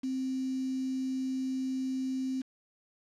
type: tone with quantisation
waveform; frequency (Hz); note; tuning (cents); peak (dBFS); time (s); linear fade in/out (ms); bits
sine; 261.6; C4; 0; -30; 0.03-2.42; 10; 8
effects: low-pass 7000 Hz 12 dB/octave